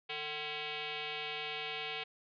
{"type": "tone with frequency modulation", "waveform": "sine", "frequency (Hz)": 155.56, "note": "D#3", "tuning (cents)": 0, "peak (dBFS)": -37, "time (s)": [0.09, 2.04], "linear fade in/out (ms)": 10, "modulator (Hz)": 603, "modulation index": 5.7, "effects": ["resampled to 11025 Hz"]}